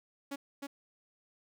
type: tone with echo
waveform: sawtooth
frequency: 280 Hz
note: C#4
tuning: 18 cents sharp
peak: -33 dBFS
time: 0.31-0.36 s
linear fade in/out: 10 ms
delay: 310 ms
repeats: 1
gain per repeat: -2 dB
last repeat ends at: 0.67 s
effects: none